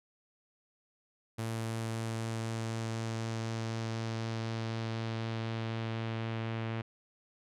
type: tone with low-pass filter sweep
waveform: sawtooth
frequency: 113 Hz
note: A2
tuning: 47 cents sharp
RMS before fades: -36 dBFS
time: 1.38-6.82 s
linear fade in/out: 10 ms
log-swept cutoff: 11000 to 2700 Hz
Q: 1.4
effects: none